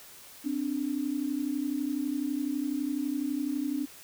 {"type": "tone pair together", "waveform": "sine", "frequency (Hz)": [261.3, 293.3], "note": ["C4", "D4"], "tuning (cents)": [-2, -2], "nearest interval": "major second", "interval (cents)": 200, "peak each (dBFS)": [-32, -30], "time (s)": [0.44, 3.86], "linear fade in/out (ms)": 20, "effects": ["white hiss -50 dBFS RMS until 4.03 s"]}